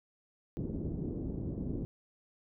white low-pass noise, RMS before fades -37 dBFS, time 0.57-1.85 s, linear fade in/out 0 ms, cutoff 330 Hz, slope 24 dB/octave, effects none

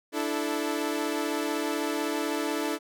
sawtooth chord, D suspended second, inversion none, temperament equal with one note detuned, 293.7 / 329.6 / 437.5 Hz, D4 / E4 / A4, 0 / 0 / -10 cents, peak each -27 / -28 / -29 dBFS, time 0.12-2.79 s, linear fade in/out 50 ms, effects none

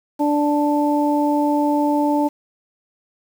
harmonic tone, 293.4 Hz, D4, 2 cents flat, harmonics 1 / 2 / 3, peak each -17 / -23 / -21 dBFS, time 0.19-2.29 s, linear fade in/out 20 ms, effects 7-bit

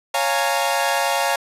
sawtooth chord, Bb minor seventh, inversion first, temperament equal with one note detuned, 554.4 / 698.5 / 830.6 / 920 Hz, Db5 / F5 / Ab5 / Bb5, 0 / 0 / 0 / -23 cents, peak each -20 dBFS, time 0.14-1.36 s, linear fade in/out 5 ms, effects resampled to 32000 Hz

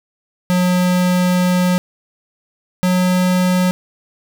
square tone pair in turn, 180.6 / 182.17 Hz, F#3 / F#3, -42 / -27 cents, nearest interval unison, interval 15 cents, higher second, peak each -13 dBFS, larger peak neither, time 0.5-1.78 / 2.83-3.71 s, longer first, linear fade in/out 0 ms, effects none

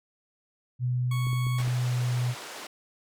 sine tone with pitch glide, 124.4 to 123.26 Hz, B2 to B2, +13 to -3 cents, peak -24 dBFS, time 0.79-2.35 s, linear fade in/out 50 ms, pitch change -16 cents, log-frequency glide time 1.72-2.08 s
20% pulse tone, 1109 Hz, C#6, in tune, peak -31 dBFS, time 1.11-1.62 s, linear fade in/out 5 ms
clicks, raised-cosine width 3 ms, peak -29 dBFS, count 5, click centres 1.269 / 1.331 / 1.468 / 1.603 / 1.677 s
pink band-pass noise, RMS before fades -41 dBFS, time 1.58-2.67 s, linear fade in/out 5 ms, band 460 to 8500 Hz, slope 12 dB/octave
effects none

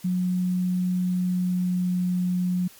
sine tone with pitch glide, 181.6 to 180.35 Hz, F#3 to F#3, -32 to -44 cents, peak -21 dBFS, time 0.04-2.68 s, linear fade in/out 10 ms, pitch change -12 cents, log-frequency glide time 0.95-1.97 s, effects white hiss -50 dBFS RMS until 2.79 s + MP3 96 kbps

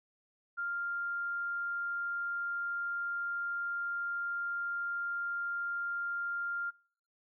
sine tone, 1396.9 Hz, F6, in tune, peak -33 dBFS, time 0.57-6.71 s, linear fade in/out 20 ms, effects noise-tail reverb RT60 0.6 s tail -25 dB re dry

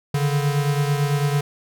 square beating tone pair, 142.2 / 151.2 Hz, C#3 / D#3, +45 / -49 cents, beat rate 9 Hz, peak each -20 / -26 dBFS, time 0.14-1.41 s, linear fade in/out 5 ms, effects none

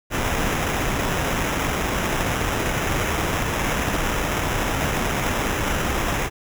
pink noise with sample-and-hold, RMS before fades -23 dBFS, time 0.1-6.3 s, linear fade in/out 50 ms, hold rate 4410 Hz, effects none

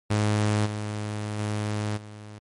sawtooth tone with level steps, 105.5 Hz, G#2, 28 cents sharp, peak -17 / -25 / -22 / -36 dBFS, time 0.1-2.39 s, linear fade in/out 10 ms, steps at 0.65 / 1.38 / 1.96 s, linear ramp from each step 20 ms, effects MP3 48 kbps

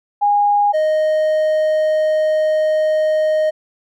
sine / triangle tone pair in turn, 820 / 620.7 Hz, G#5 / D#5, -22 / -4 cents, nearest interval perfect fourth, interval 482 cents, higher first, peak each -11 dBFS, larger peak neither, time 0.21-0.73 / 0.73-3.51 s, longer second, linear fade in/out 20 ms, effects none

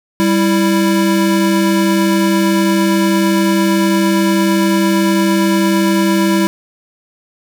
square tone pair together, 196 / 329.6 Hz, G3 / E4, 0 / 0 cents, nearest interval major sixth, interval 900 cents, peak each -14 dBFS, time 0.2-6.47 s, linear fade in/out 0 ms, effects none

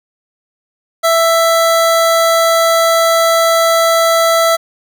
25% pulse tone, 662 Hz, E5, 7 cents sharp, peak -5 dBFS, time 1.03-4.57 s, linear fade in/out 20 ms, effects none

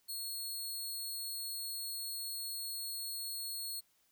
15% pulse tone, 4321 Hz, C#8, 45 cents flat, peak -32 dBFS, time 0.08-3.81 s, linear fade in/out 20 ms, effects white hiss -73 dBFS RMS until 4.11 s

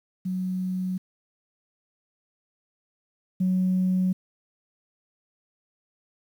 sine tone pair in turn, 185 / 185 Hz, F#3 / F#3, 0 / 0 cents, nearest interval unison, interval 0 cents, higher neither, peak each -25 / -19 dBFS, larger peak second, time 0.25-0.98 / 3.4-4.13 s, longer neither, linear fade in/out 10 ms, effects tanh soft clip ceiling -16 dBFS + 9-bit

